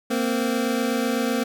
25% pulse tone pair together, 230.9 / 258.9 Hz, A#3 / C4, -16 / -18 cents, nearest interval major second, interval 198 cents, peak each -20 / -21 dBFS, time 0.1-1.44 s, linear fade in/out 10 ms, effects none

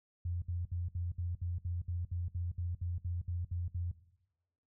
sine tone bursts, 87.31 Hz, F2, in tune, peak -33 dBFS, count 16, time 0.25-3.915 s, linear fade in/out 5 ms, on 170 ms, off 63 ms, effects noise-tail reverb RT60 0.9 s tail -17 dB re dry

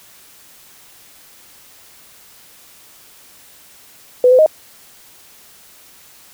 sine tone with pitch steps, 499.3 / 510 / 623 Hz, B4 / C5 / D#5, +19 / -44 / +2 cents, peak -6 dBFS, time 4.24-4.462 s, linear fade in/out 2 ms, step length 74 ms, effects white hiss -45 dBFS RMS until 6.33 s

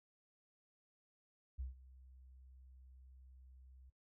sine tone with ADSR envelope, 64.4 Hz, C2, 27 cents flat, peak -39 dBFS, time 1.58-3.9 s, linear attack 20 ms, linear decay 140 ms, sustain -19 dB, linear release 7 ms, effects noise-tail reverb RT60 0.1 s tail -20 dB re dry

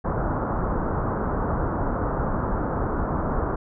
pink low-pass noise, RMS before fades -25 dBFS, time 0.04-3.56 s, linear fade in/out 10 ms, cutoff 1400 Hz, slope 48 dB/octave, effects none

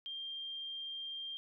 sine tone, 3188 Hz, G7, 28 cents sharp, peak -40 dBFS, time 0.06-1.37 s, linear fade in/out 0 ms, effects none

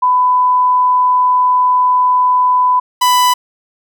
sine / 45% pulse tone pair in turn, 1000 / 994.4 Hz, B5 / B5, +21 / +12 cents, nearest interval unison, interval 9 cents, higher first, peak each -8 dBFS, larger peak neither, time 0.02-2.8 / 3.01-3.34 s, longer first, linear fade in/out 10 ms, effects none

